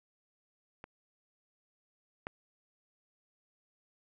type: clicks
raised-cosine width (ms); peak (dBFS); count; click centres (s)
0.5; -30 / -22; 2; 0.841 / 2.269
effects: none